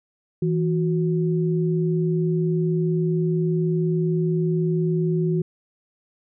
sine tone pair together, 163.17 / 366.3 Hz, E3 / F#4, -17 / -17 cents, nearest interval octave + major second, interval 1400 cents, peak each -20 / -24 dBFS, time 0.42-5.42 s, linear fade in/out 5 ms, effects none

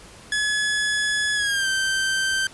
sawtooth tone with pitch glide, 1699 to 1558 Hz, G#6 to G6, +39 to -11 cents, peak -17 dBFS, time 0.32-2.47 s, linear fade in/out 2 ms, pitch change -150 cents, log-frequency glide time 1.34-1.68 s, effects pink hiss -45 dBFS RMS until 2.53 s + resampled to 24000 Hz

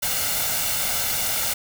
white noise with comb filter, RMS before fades -24 dBFS, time 0.02-1.54 s, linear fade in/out 10 ms, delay 1.4 ms, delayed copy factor +0.6, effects none

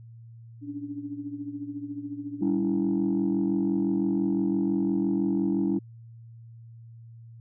sine tone with tremolo, 287.6 Hz, D4, 36 cents flat, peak -29 dBFS, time 0.61-2.66 s, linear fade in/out 50 ms, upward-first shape triangle, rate 14 Hz, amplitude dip 80%
sine chord, C# diminished, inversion second, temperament equal with one note detuned, 196 / 283.7 / 329.6 Hz, G3 / C#4 / E4, 0 / +40 / 0 cents, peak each -26 dBFS, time 2.41-5.79 s, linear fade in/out 10 ms
effects tanh soft clip ceiling -17 dBFS + added 115 Hz sine -44 dBFS peak until 7.4 s

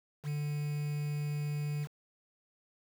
triangle tone with quantisation, 147.6 Hz, D3, 9 cents sharp, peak -30 dBFS, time 0.23-1.88 s, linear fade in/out 50 ms, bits 8, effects none

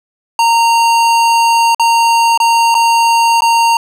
square tone with dropouts, 924 Hz, A#5, 16 cents flat, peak -8 dBFS, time 0.39-3.77 s, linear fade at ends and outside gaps 2 ms, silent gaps 1.747-1.796 / 2.376-2.401 / 2.744-2.75 / 3.407-3.42 s, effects low-pass 10000 Hz 12 dB/octave + 8-bit

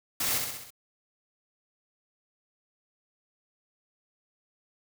white noise with echo, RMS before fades -29 dBFS, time 0.2-0.38 s, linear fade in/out 5 ms, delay 65 ms, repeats 5, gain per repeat -4 dB, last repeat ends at 0.705 s, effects none

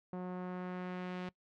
sawtooth tone with low-pass filter sweep, 181.6 Hz, F#3, 32 cents flat, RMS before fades -41 dBFS, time 0.13-1.29 s, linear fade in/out 2 ms, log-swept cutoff 910 to 3200 Hz, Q 1, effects noise-tail reverb RT60 0.1 s tail -22 dB re dry

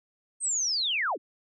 sine linear sweep, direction down, 8540 to 195.7 Hz, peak -25 dBFS, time 0.4-1.18 s, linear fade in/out 50 ms, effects none

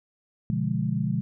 sine chord, B diminished seventh, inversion none, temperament equal, 123.47 / 146.83 / 174.61 / 207.7 Hz, B2 / D3 / F3 / Ab3, 0 / 0 / 0 / 0 cents, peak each -29 dBFS, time 0.5-1.21 s, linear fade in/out 0 ms, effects none

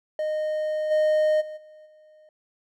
triangle tone with level steps, 616 Hz, D#5, 17 cents flat, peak -22 / -16 / -32 / -44 / -49 dBFS, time 0.19-2.29 s, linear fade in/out 2 ms, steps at 0.9 / 1.4 / 1.56 / 1.85 s, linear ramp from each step 20 ms, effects none

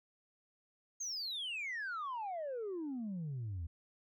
sine exponential sweep, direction down, 6570 to 77.78 Hz, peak -36 dBFS, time 1-3.67 s, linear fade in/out 10 ms, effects tanh soft clip ceiling -36 dBFS

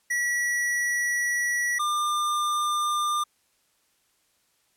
square tone pair in turn, 1937 / 1199.4 Hz, B6 / D6, -34 / +36 cents, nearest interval minor sixth, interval 830 cents, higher first, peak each -24 dBFS, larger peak neither, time 0.1-1.79 / 1.79-3.24 s, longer first, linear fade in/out 10 ms, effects white hiss -68 dBFS RMS until 4.76 s + low-pass 12000 Hz 12 dB/octave

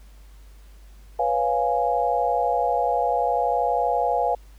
sine chord, C# dominant seventh, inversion third, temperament equal, 493.9 / 554.4 / 698.5 / 830.6 Hz, B4 / C#5 / E#5 / G#5, 0 / 0 / 0 / 0 cents, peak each -26 / -28 / -23 / -24 dBFS, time 1.19-4.35 s, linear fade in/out 5 ms, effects added 50 Hz sine -44 dBFS peak until 4.58 s + pink hiss -58 dBFS RMS until 4.58 s

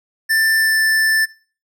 square tone with pitch glide, 1776 to 1764.8 Hz, A6 to A6, +16 to +5 cents, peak -14 dBFS, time 0.29-1.26 s, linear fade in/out 20 ms, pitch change -11 cents, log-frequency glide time 0.56-0.78 s, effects noise-tail reverb RT60 0.4 s tail -21 dB re dry

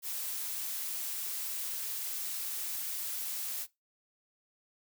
blue noise, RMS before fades -37 dBFS, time 0.02-3.67 s, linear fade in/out 50 ms, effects noise-tail reverb RT60 0.2 s tail -20 dB re dry

